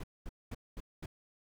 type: noise bursts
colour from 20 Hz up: brown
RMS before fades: -41 dBFS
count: 5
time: 0-1.06 s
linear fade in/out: 5 ms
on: 36 ms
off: 220 ms
effects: none